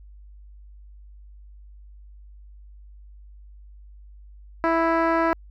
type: tone with low-pass filter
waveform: 10% pulse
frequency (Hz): 329.6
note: E4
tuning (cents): 0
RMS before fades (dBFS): -21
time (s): 4.64-5.33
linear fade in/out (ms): 0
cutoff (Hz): 1400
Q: 0.83
effects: added 50 Hz sine -43 dBFS peak until 5.5 s